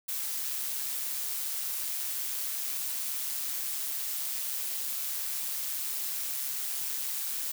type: noise with amplitude modulation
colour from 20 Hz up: blue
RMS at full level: -32 dBFS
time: 0.08-7.52 s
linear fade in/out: 10 ms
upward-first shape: sine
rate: 137 Hz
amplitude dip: 35%
effects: none